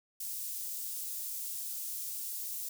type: high-pass noise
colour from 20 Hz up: white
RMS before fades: -39 dBFS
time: 0.2-2.69 s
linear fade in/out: 5 ms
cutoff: 7200 Hz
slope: 12 dB/octave
effects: none